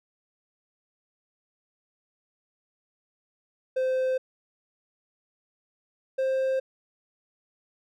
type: tone pair in turn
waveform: triangle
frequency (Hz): 518 / 527.7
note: C5 / C5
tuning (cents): -17 / +15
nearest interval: unison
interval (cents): 32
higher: second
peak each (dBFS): -21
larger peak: neither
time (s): 3.76-4.18 / 6.18-6.6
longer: neither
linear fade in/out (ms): 10
effects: none